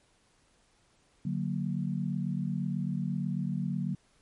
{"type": "chord", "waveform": "sine", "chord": "D augmented", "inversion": "none", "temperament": "equal", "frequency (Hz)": [146.83, 185, 233.1], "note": ["D3", "F#3", "A#3"], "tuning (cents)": [0, 0, 0], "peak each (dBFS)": [-33, -32, -36], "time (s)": [1.25, 3.95], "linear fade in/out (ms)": 5, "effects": ["pink hiss -67 dBFS RMS until 4.21 s", "MP3 48 kbps"]}